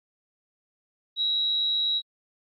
sine tone with amplitude modulation, 3864 Hz, B7, 39 cents flat, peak -21 dBFS, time 1.16-2.02 s, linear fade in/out 50 ms, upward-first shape sine, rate 224 Hz, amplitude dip 30%, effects AAC 48 kbps

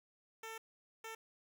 10% pulse tone bursts at uneven times, 447.2 Hz, A4, 28 cents sharp, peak -37 dBFS, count 2, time 0.43-0.58 / 1.04-1.15 s, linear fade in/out 5 ms, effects none

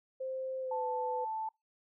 sine tone with pitch glide, 523.3 to 500.2 Hz, C5 to B4, 0 to +22 cents, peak -35 dBFS, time 0.2-1.25 s, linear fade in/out 10 ms, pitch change -78 cents, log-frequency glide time 0.6-0.86 s
sine tone, 880 Hz, A5, in tune, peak -34 dBFS, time 0.71-1.49 s, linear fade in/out 5 ms
effects noise-tail reverb RT60 0.2 s tail -25 dB re dry

